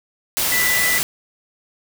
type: tone in noise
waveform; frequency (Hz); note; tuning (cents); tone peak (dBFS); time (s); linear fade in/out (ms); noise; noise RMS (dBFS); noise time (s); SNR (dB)
sine; 1984; B6; +7; -18; 0.52-0.98; 0; white; -20; 0.37-1.03; -1
effects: none